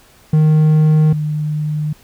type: tone pair in turn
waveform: triangle / sine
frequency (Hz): 154.8 / 151.61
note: D#3 / D#3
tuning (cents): -9 / -45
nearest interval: unison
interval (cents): 36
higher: first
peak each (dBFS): -6 / -16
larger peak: first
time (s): 0.33-1.13 / 1.13-1.93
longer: neither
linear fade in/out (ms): 5
effects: pink hiss -48 dBFS RMS until 2.03 s